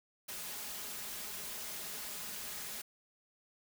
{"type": "noise with comb filter", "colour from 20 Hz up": "white", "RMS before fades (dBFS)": -43, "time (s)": [0.28, 2.82], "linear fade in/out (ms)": 10, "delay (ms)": 4.8, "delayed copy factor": 0.55, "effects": []}